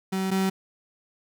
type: tone pair in turn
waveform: 35% pulse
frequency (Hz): 190.2 / 191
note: F#3 / G3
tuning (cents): +48 / -45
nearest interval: unison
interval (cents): 7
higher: second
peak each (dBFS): -23 / -20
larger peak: second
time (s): 0.12-0.31 / 0.31-0.5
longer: neither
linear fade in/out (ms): 10
effects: none